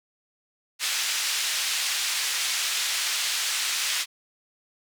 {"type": "band-pass noise", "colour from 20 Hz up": "pink", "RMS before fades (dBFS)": -27, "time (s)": [0.79, 4.06], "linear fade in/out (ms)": 50, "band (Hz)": [2400, 8400], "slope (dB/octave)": 12, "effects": []}